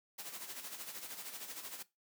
white noise with tremolo, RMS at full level -44 dBFS, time 0.18-1.83 s, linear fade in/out 10 ms, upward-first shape sine, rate 13 Hz, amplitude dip 60%, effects noise-tail reverb RT60 0.2 s tail -18 dB re dry + high-pass 200 Hz 12 dB/octave

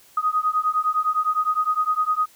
sine beating tone pair, 1244.5 / 1254.3 Hz, D#6 / D#6, 0 / +14 cents, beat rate 9.8 Hz, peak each -22 dBFS, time 0.17-2.26 s, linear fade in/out 5 ms, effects white hiss -53 dBFS RMS until 2.35 s

